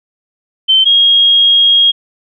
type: tone pair in turn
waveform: sine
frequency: 3093 / 3268 Hz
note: G7 / G#7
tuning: -24 / -29 cents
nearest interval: minor second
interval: 95 cents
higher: second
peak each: -5 dBFS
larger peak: neither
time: 0.68-0.85 / 0.85-1.92 s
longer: second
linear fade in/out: 20 ms
effects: none